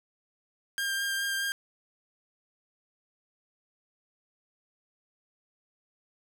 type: tone with vibrato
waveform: sawtooth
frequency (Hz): 1599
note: G6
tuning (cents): +34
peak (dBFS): -25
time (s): 0.78-1.52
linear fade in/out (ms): 0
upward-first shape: triangle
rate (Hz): 4.8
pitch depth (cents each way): 16
effects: none